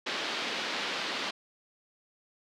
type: band-pass noise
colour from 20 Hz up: white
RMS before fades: -34 dBFS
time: 0.06-1.31 s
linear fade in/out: 10 ms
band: 200 to 4200 Hz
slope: 24 dB/octave
effects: none